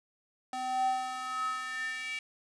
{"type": "tone with high-pass filter sweep", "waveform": "square", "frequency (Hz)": 255.9, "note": "C4", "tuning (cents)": -38, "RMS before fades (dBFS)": -34, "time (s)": [0.53, 2.19], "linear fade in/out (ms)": 2, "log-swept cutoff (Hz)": [580, 2400], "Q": 7.3, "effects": ["resampled to 22050 Hz", "9-bit"]}